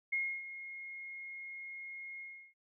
sine tone with ADSR envelope, 2150 Hz, C7, 47 cents sharp, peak -30 dBFS, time 0.12-2.54 s, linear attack 11 ms, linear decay 290 ms, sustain -13 dB, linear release 340 ms, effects none

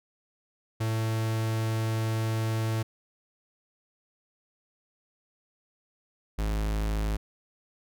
45% pulse tone pair in turn, 111.2 / 52.81 Hz, A2 / G#1, +19 / +30 cents, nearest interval octave + minor second, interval 1289 cents, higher first, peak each -26 dBFS, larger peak neither, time 0.8-2.83 / 6.38-7.17 s, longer first, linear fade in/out 10 ms, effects none

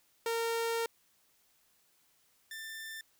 sawtooth tone pair in turn, 460 / 1781.4 Hz, A#4 / A6, -23 / +21 cents, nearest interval octave + major seventh, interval 2344 cents, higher second, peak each -27 / -38 dBFS, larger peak first, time 0.26-0.86 / 2.51-3.01 s, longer first, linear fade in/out 2 ms, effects white hiss -70 dBFS RMS until 3.19 s

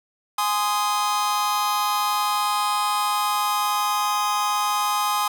45% pulse chord, Ab major, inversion none, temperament just, 830.6 / 1038.3 / 1245.9 Hz, Ab5 / C6 / Eb6, 0 / -14 / +2 cents, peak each -25 dBFS, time 0.38-5.28 s, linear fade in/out 5 ms, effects none

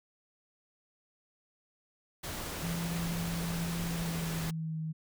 pink noise, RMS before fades -39 dBFS, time 2.23-4.51 s, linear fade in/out 10 ms
sine tone with pitch glide, 168.9 to 158.5 Hz, E3 to D#3, +42 to +32 cents, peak -33 dBFS, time 2.62-4.93 s, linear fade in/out 20 ms, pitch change -110 cents, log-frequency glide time 3.91-4.78 s
effects none

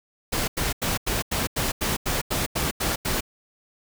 pink noise bursts, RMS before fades -25 dBFS, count 12, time 0.32-3.208 s, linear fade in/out 10 ms, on 160 ms, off 88 ms, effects none

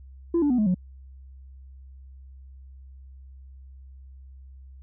sine tone with pitch steps, 339.2 / 290.2 / 248.3 / 212.5 / 181.77 Hz, E4 / D4 / B3 / G#3 / F#3, +50 / -21 / +9 / +40 / -30 cents, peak -17 dBFS, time 0.34-0.745 s, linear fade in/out 5 ms, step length 81 ms, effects tanh soft clip ceiling -17 dBFS + added 66 Hz sine -43 dBFS peak until 4.82 s

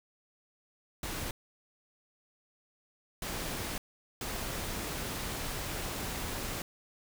pink noise bursts at uneven times, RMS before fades -37 dBFS, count 3, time 1.03-1.31 / 3.22-3.78 / 4.21-6.62 s, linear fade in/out 2 ms, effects none

